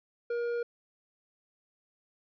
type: tone with hard clipping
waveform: triangle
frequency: 474.2 Hz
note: A#4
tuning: 30 cents sharp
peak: -31 dBFS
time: 0.3-0.63 s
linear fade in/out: 5 ms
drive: 10 dB
effects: resampled to 11025 Hz